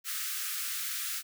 white high-pass noise, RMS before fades -35 dBFS, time 0.04-1.23 s, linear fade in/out 50 ms, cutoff 1200 Hz, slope 96 dB/octave, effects none

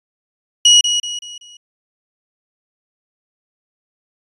30% pulse tone with echo, 2909 Hz, F#7, 30 cents flat, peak -3 dBFS, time 0.65-0.81 s, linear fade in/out 5 ms, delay 190 ms, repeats 4, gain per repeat -8 dB, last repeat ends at 1.57 s, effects resampled to 24000 Hz

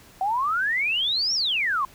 sine exponential two-way sweep, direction up then down, 740 to 5680 to 1026 Hz, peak -21 dBFS, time 0.21-1.85 s, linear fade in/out 2 ms, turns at 1.34 s, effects pink hiss -51 dBFS RMS until 1.94 s

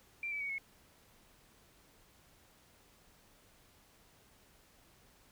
sine tone with pitch steps, 2360 / 2301 / 2243 / 2187 Hz, D7 / D7 / C#7 / C#7, +8 / -36 / +20 / -24 cents, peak -36 dBFS, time 0.23-0.582 s, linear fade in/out 2 ms, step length 88 ms, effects pink hiss -65 dBFS RMS until 5.31 s

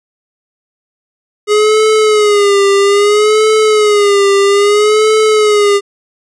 square tone with vibrato, 415.3 Hz, G#4, in tune, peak -7 dBFS, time 1.47-5.81 s, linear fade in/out 50 ms, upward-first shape sine, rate 0.61 Hz, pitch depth 78 cents each way, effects resampled to 22050 Hz

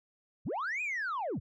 sine linear two-way sweep, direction up then down, 57.4 to 2535 to 57.4 Hz, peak -30 dBFS, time 0.45-1.4 s, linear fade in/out 20 ms, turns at 0.82 s, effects tanh soft clip ceiling -30 dBFS

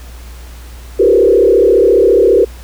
sine tone with frequency modulation, 430 Hz, A4, 40 cents flat, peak -5 dBFS, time 0.99-2.45 s, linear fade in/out 10 ms, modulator 34.6 Hz, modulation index 2.1, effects added 60 Hz sine -29 dBFS peak until 2.63 s + pink hiss -39 dBFS RMS until 2.63 s

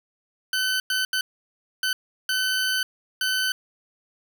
20% pulse tone bursts at uneven times, 1518 Hz, F#6, 44 cents sharp, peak -17 dBFS, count 6, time 0.53-0.8 / 0.9-1.05 / 1.13-1.21 / 1.83-1.93 / 2.29-2.83 / 3.21-3.52 s, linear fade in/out 2 ms, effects none

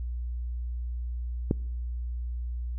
click, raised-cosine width 3 ms, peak -10 dBFS, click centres 1.511 s, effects noise-tail reverb RT60 0.9 s tail -26 dB re dry + added 60 Hz sine -30 dBFS peak until 2.78 s

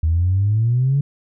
sine exponential sweep, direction up, 77.78 to 144.1 Hz, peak -13 dBFS, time 0.03-1.01 s, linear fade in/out 5 ms, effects tanh soft clip ceiling -9 dBFS

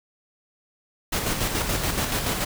pink noise with tremolo, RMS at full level -24 dBFS, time 1.12-2.45 s, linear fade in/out 10 ms, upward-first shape square, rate 7 Hz, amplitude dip 40%, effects none

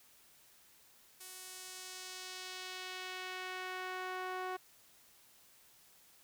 sawtooth tone with band-pass filter sweep, 370 Hz, F#4, in tune, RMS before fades -44 dBFS, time 1.2-4.57 s, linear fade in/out 10 ms, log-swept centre 11000 to 1000 Hz, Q 0.94, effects white hiss -64 dBFS RMS until 6.23 s

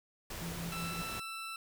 pink noise, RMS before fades -43 dBFS, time 0.3-1.2 s, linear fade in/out 5 ms
sine tone with tremolo, 169.2 Hz, E3, 45 cents sharp, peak -38 dBFS, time 0.41-1.02 s, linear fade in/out 10 ms, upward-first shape sine, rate 5.3 Hz, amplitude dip 50%
20% pulse tone, 1330 Hz, E6, 15 cents sharp, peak -35 dBFS, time 0.72-1.56 s, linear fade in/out 2 ms
effects none

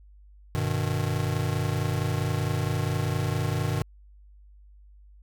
square chord, G augmented, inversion none, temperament just, 98 / 122.5 / 153.12 Hz, G2 / B2 / D#3, 0 / -14 / -27 cents, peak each -30 dBFS, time 0.55-3.82 s, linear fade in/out 0 ms, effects added 50 Hz sine -49 dBFS peak until 5.22 s

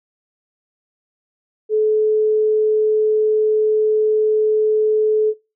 sine tone, 430.6 Hz, A4, 37 cents flat, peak -13 dBFS, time 1.69-5.34 s, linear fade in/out 50 ms, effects noise-tail reverb RT60 0.3 s tail -22 dB re dry

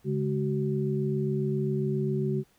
sine tone cluster, 141.7 / 209.1 / 376.3 Hz, C#3 / G#3 / F#4, +38 / +12 / +29 cents, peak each -28 / -31 / -30 dBFS, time 0.04-2.44 s, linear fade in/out 50 ms, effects pink hiss -65 dBFS RMS until 2.58 s

